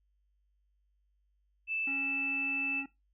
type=tone; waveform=sine; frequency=2637 Hz; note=E7; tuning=in tune; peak=-31 dBFS; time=1.67-2.84 s; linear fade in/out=50 ms
type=harmonic tone; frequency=274.7 Hz; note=C#4; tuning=16 cents flat; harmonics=1 / 3 / 5 / 7 / 9 / 10; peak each=-40 / -50 / -54 / -57 / -59 / -60 dBFS; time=1.87-2.86 s; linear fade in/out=5 ms
effects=noise-tail reverb RT60 0.2 s tail -18 dB re dry + added 50 Hz sine -70 dBFS peak until 3.13 s